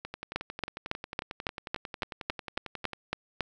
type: two click trains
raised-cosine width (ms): 0.3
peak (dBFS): -21 / -13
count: 33 / 12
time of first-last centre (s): 0.05-2.933 / 0.36-3.407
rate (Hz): 11.1 / 3.61
effects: none